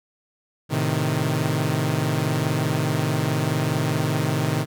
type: chord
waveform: sawtooth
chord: A diminished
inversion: none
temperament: equal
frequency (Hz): 110 / 130.81 / 155.56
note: A2 / C3 / Eb3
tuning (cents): 0 / 0 / 0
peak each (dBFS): -23 / -21 / -20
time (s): 0.69-4.66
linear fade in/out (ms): 50
effects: none